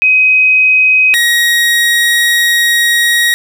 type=tone pair in turn; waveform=sine / 30% pulse; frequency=2523 / 1890.1 Hz; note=D#7 / A#6; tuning=+23 / +23 cents; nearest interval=perfect fourth; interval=500 cents; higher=first; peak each=-5 dBFS; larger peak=neither; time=0.02-1.14 / 1.14-3.34 s; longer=second; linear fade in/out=0 ms; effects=none